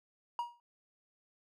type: tone with exponential decay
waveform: triangle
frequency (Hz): 953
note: A#5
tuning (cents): +38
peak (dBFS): -28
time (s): 0.39-0.6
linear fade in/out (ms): 1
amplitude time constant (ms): 44
effects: none